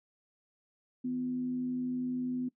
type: tone with frequency modulation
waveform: sine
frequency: 251.2 Hz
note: B3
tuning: 30 cents sharp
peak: -31 dBFS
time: 1.04-2.49 s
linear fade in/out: 10 ms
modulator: 92.4 Hz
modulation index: 0.23
effects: noise-tail reverb RT60 0.1 s tail -20 dB re dry